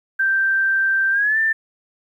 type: tone with pitch glide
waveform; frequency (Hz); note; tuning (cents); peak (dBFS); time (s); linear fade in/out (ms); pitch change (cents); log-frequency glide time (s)
sine; 1568 to 1780.5; G6 to A6; 0 to +20; -15; 0.19-1.53; 10; +220; 1.11-1.38
effects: 9-bit